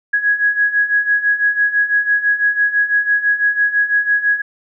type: beating tone pair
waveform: sine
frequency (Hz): 1661.2 / 1667.2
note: G#6 / G#6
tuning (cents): 0 / +6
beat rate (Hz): 6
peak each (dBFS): -18 / -14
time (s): 0.13-4.42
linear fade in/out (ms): 10
effects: none